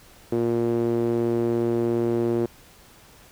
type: tone with band-pass filter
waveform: sawtooth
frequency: 117.3 Hz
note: A#2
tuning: 11 cents sharp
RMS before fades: -23 dBFS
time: 0.32-2.46 s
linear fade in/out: 5 ms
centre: 360 Hz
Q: 2.9
effects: pink hiss -51 dBFS RMS until 3.31 s